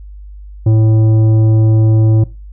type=tone with tanh clipping; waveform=sine; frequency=110 Hz; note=A2; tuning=in tune; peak=-8 dBFS; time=0.66-2.24 s; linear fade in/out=5 ms; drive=10 dB; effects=noise-tail reverb RT60 0.3 s tail -20 dB re dry + added 50 Hz sine -29 dBFS peak until 2.52 s